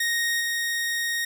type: tone with level steps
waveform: sawtooth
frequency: 1864.7 Hz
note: A#6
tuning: in tune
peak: -19 / -21 dBFS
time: 0-1.25 s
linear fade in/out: 5 ms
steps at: 0.4 s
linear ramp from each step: 10 ms
effects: none